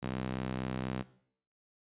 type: tone with high-pass filter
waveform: sawtooth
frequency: 64.2 Hz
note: C2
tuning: 32 cents flat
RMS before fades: -37 dBFS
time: 0.02-1.03 s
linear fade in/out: 20 ms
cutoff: 160 Hz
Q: 1.2
effects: noise-tail reverb RT60 0.6 s tail -17 dB re dry + resampled to 8000 Hz